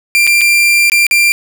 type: tone with dropouts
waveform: 40% pulse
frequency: 2376 Hz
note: D7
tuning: 20 cents sharp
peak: -6 dBFS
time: 0.15-1.32 s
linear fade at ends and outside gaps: 0 ms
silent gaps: 0.268-0.274 / 0.41-0.415 / 0.898-0.919 / 1.067-1.111 s
effects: none